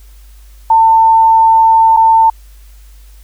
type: tone with dropouts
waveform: sine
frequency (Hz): 897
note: A5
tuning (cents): +33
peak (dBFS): -4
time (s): 0.7-2.3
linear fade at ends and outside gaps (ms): 5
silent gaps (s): 1.966-1.97
effects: added 50 Hz sine -35 dBFS peak until 3.23 s + white hiss -49 dBFS RMS until 3.23 s